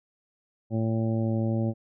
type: harmonic tone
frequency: 112.3 Hz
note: A2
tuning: 36 cents sharp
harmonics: 1 / 2 / 3 / 4 / 5 / 6 / 7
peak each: -26 / -28 / -33 / -43 / -35 / -47 / -44 dBFS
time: 0.7-1.74 s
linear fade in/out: 50 ms
effects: none

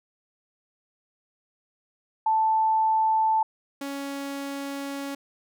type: tone pair in turn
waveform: sine / sawtooth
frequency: 880 / 278.6 Hz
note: A5 / C#4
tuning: 0 / +9 cents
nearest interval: octave + minor sixth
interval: 1991 cents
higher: first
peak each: -19 / -27 dBFS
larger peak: first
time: 2.26-3.43 / 3.81-5.15 s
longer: second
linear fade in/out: 5 ms
effects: none

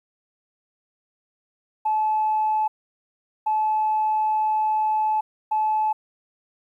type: tone bursts at uneven times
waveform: sine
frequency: 863 Hz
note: A5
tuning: 34 cents flat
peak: -18 dBFS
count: 3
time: 1.85-2.68 / 3.46-5.21 / 5.51-5.93 s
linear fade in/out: 10 ms
effects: tanh soft clip ceiling -14 dBFS + 10-bit

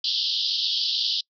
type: band-pass noise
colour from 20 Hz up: white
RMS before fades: -25 dBFS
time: 0.04-1.21 s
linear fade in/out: 5 ms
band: 3000 to 5100 Hz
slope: 96 dB/octave
effects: noise-tail reverb RT60 0.1 s tail -26 dB re dry

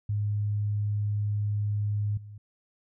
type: tone with level steps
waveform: sine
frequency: 103.83 Hz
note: G#2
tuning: in tune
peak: -25 / -41 dBFS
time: 0.09-2.38 s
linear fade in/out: 5 ms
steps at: 2.17 s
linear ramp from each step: 5 ms
effects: none

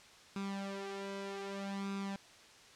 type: tone with flanger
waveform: sawtooth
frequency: 197.1 Hz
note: G3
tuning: 10 cents sharp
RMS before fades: -41 dBFS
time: 0.36-2.16 s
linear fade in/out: 2 ms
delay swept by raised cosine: 0.8 to 3.1 ms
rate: 0.64 Hz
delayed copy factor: +0.75
effects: white hiss -58 dBFS RMS until 2.75 s + low-pass 6000 Hz 12 dB/octave

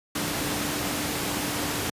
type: tone in noise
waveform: sine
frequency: 293.7 Hz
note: D4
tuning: in tune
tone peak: -34 dBFS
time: 0.15-1.9 s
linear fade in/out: 5 ms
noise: pink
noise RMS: -28 dBFS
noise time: 0.15-1.9 s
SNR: -9 dB
effects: high-pass 100 Hz 12 dB/octave + resampled to 32000 Hz

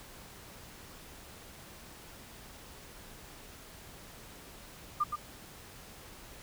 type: tone with echo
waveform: sine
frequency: 1200 Hz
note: D6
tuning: 37 cents sharp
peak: -25 dBFS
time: 5-5.04 s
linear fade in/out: 10 ms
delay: 120 ms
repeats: 1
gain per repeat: -6 dB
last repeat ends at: 5.16 s
effects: pink hiss -51 dBFS RMS until 6.42 s

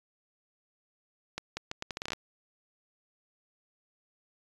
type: accelerating click train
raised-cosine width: 0.2 ms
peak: -17 dBFS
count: 12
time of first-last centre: 1.38-2.133 s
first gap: 190 ms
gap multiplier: 0.76
effects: resampled to 24000 Hz

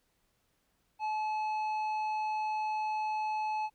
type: tone with tanh clipping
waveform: triangle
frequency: 860 Hz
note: A5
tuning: 40 cents flat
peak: -32 dBFS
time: 0.99-3.7 s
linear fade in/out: 50 ms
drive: 12 dB
effects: pink hiss -75 dBFS RMS until 3.74 s

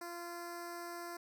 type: tone with notch filter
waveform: 10% pulse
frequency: 345 Hz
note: F4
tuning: 21 cents flat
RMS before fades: -45 dBFS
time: 0.01-1.17 s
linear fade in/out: 5 ms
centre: 2900 Hz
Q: 0.87
effects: none

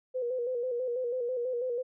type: tone with vibrato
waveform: sine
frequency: 493.9 Hz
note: B4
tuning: in tune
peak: -29 dBFS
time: 0.14-1.83 s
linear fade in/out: 20 ms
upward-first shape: square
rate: 6.1 Hz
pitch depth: 58 cents each way
effects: none

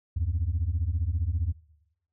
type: beating tone pair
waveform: sine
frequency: 75.6 / 90.6 Hz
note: D#2 / F#2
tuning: -49 / -36 cents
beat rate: 15 Hz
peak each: -26 / -26 dBFS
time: 0.16-1.53 s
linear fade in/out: 10 ms
effects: noise-tail reverb RT60 0.8 s tail -19 dB re dry + tanh soft clip ceiling -20 dBFS

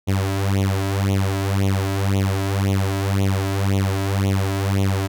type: tone with flanger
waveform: sawtooth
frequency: 97.5 Hz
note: G2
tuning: 9 cents flat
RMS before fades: -20 dBFS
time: 0.07-5.08 s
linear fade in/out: 20 ms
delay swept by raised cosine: 0.3 to 3.1 ms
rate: 1.9 Hz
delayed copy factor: +0.95
effects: none

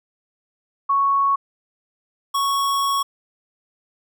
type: tone pair in turn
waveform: sine / square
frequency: 1108.7 / 1108.7 Hz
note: C#6 / C#6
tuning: 0 / 0 cents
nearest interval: unison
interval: 0 cents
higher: neither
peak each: -15 / -19 dBFS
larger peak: first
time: 0.89-1.36 / 2.34-3.03 s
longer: second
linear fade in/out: 10 ms
effects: none

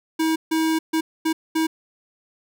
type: tone bursts at uneven times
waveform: square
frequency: 320.3 Hz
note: E4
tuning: 50 cents flat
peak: -19 dBFS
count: 5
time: 0.19-0.36 / 0.51-0.79 / 0.93-1.01 / 1.25-1.33 / 1.55-1.67 s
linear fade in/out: 10 ms
effects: none

